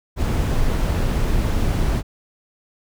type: noise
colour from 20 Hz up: brown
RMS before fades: -19 dBFS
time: 0.16-2.03 s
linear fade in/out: 50 ms
effects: none